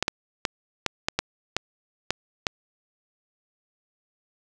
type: clicks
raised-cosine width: 0.2 ms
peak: -5 dBFS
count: 9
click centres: 0.026 / 0.081 / 0.452 / 0.863 / 1.085 / 1.19 / 1.566 / 2.106 / 2.468 s
effects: none